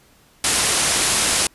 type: low-pass noise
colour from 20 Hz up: white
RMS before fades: -19 dBFS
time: 0.44-1.47 s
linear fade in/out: 2 ms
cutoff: 11000 Hz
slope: 96 dB/octave
effects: pink hiss -54 dBFS RMS until 1.54 s + resampled to 32000 Hz